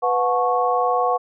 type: tone cluster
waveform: sine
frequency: 496 / 727 / 867 / 1104 Hz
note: B4 / F#5 / A5 / C#6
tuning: +7 / -31 / -26 / -7 cents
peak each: -22 / -20 / -28 / -22 dBFS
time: 0.02-1.18 s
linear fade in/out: 20 ms
effects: none